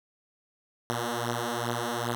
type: beating tone pair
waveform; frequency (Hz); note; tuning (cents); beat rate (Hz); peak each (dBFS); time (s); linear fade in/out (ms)
5% pulse; 117.9 / 120.4; A#2 / B2; +20 / -44; 2.5; -20 / -21; 0.9-2.15; 0
effects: none